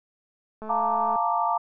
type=click train; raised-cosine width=1 ms; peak=-25 dBFS; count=118; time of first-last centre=0.62-1.159 s; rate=217 Hz
type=chord; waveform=sine; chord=Bb major seventh; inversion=second; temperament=equal; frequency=698.5 / 880 / 932.3 / 1174.7 Hz; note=F5 / A5 / Bb5 / D6; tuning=0 / 0 / 0 / 0 cents; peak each=-27 dBFS; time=0.69-1.58 s; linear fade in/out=10 ms
effects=none